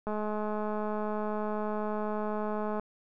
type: click train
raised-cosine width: 1 ms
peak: -21 dBFS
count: 579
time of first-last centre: 0.07-2.796 s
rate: 212 Hz
effects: none